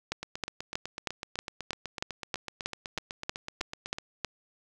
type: two click trains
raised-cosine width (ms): 0.2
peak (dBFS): -19 / -13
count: 31 / 14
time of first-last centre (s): 0.23-3.985 / 0.12-4.247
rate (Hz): 7.99 / 3.15
effects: none